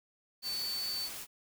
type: tone in noise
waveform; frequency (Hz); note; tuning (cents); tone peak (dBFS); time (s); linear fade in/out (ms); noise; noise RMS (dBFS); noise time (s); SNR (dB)
sine; 4502; C#8; +26; -34; 0.42-1.1; 50; white; -43; 0.42-1.27; +6
effects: none